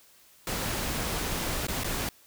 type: noise with dropouts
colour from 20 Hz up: pink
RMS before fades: -31 dBFS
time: 0.47-2.09 s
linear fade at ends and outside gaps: 2 ms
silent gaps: 1.669-1.683 / 1.836-1.843 s
effects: white hiss -58 dBFS RMS until 2.26 s